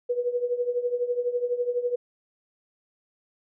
sine tone with tremolo, 487.7 Hz, B4, 22 cents flat, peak -20 dBFS, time 0.09-1.96 s, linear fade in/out 10 ms, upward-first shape triangle, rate 12 Hz, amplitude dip 85%, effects none

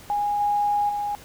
sine tone with level steps, 823 Hz, G#5, 16 cents flat, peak -21 / -19 / -24 dBFS, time 0.1-1.15 s, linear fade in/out 0 ms, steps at 0.4 / 0.89 s, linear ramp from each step 5 ms, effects pink hiss -46 dBFS RMS until 1.24 s

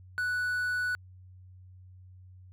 triangle tone with quantisation, 1480 Hz, F#6, in tune, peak -26 dBFS, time 0.18-0.95 s, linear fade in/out 0 ms, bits 9, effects added 92 Hz sine -49 dBFS peak until 2.52 s

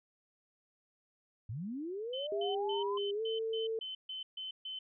sine linear sweep, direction up, 94.6 to 1046.5 Hz, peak -37 dBFS, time 1.49-2.98 s, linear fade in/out 5 ms
sine tone bursts, 3057 Hz, G7, 44 cents flat, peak -39 dBFS, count 10, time 2.13-4.79 s, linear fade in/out 5 ms, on 140 ms, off 140 ms
sine tone with pitch glide, 403.2 to 447.4 Hz, G4 to A4, +49 to +29 cents, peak -33 dBFS, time 2.32-3.79 s, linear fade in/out 2 ms, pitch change +180 cents, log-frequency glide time 3.13-3.22 s
effects none

